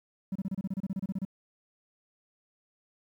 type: tone bursts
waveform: triangle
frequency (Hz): 192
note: G3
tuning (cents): -36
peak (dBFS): -26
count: 15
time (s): 0.32-1.251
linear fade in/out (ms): 5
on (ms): 35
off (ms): 29
effects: tanh soft clip ceiling -25 dBFS + 11-bit